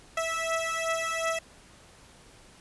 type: beating tone pair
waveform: 15% pulse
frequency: 654 / 656.7 Hz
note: E5 / E5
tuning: -14 / -7 cents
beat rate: 2.7 Hz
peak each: -24 / -25 dBFS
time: 0.17-1.39 s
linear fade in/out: 5 ms
effects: pink hiss -54 dBFS RMS until 2.6 s + resampled to 24000 Hz